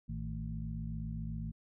harmonic tone with a mistuned harmonic, 55.3 Hz, A1, 9 cents sharp, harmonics 1 / 2 / 3 / 4, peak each -41 / -43 / -41 / -44 dBFS, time 0.08-1.52 s, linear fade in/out 20 ms, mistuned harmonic 3, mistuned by -82 cents, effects none

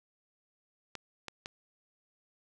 clicks, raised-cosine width 0.2 ms, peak -22 dBFS, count 3, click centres 0.953 / 1.283 / 1.459 s, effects none

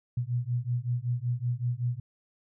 sine beating tone pair, 119.3 / 124.6 Hz, A#2 / B2, +41 / +16 cents, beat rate 5.3 Hz, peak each -30 dBFS, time 0.17-2 s, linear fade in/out 5 ms, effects none

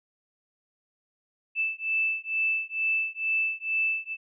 sine beating tone pair, 2637 / 2639.2 Hz, E7 / E7, 0 / +1 cents, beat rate 2.2 Hz, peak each -28 dBFS, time 1.55-4.17 s, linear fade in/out 50 ms, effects none

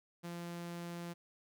sawtooth tone, 172.1 Hz, F3, 25 cents flat, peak -38 dBFS, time 0.23-1.14 s, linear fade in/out 20 ms, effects none

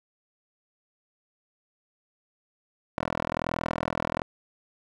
10% pulse tone with band-pass filter, 41.2 Hz, E1, in tune, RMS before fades -31 dBFS, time 2.98-4.22 s, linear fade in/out 0 ms, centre 880 Hz, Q 0.88, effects none

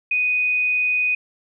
sine tone, 2489 Hz, D#7, in tune, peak -17 dBFS, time 0.11-1.15 s, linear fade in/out 5 ms, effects none

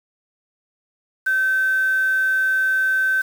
sine tone with quantisation, 1540 Hz, G6, 31 cents flat, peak -16 dBFS, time 1.26-3.22 s, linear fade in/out 10 ms, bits 6, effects none

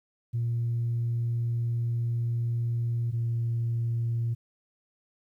sine tone pair in turn, 117.6 / 116.59 Hz, A#2 / A#2, +16 / +1 cents, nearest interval unison, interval 15 cents, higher first, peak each -24 dBFS, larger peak neither, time 0.33-3.12 / 3.12-4.35 s, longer first, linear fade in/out 20 ms, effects tanh soft clip ceiling -22 dBFS + 11-bit

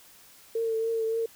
sine tone with vibrato, 451 Hz, A4, 43 cents sharp, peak -25 dBFS, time 0.55-1.26 s, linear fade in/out 5 ms, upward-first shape triangle, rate 3.5 Hz, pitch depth 28 cents each way, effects white hiss -54 dBFS RMS until 1.35 s

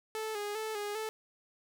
sawtooth tone with vibrato, 424.8 Hz, G#4, 39 cents sharp, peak -31 dBFS, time 0.15-1.09 s, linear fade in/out 0 ms, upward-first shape square, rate 2.5 Hz, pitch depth 50 cents each way, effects none

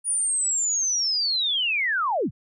sine linear sweep, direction down, 9670 to 65.41 Hz, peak -21 dBFS, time 0.04-2.31 s, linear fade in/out 50 ms, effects none

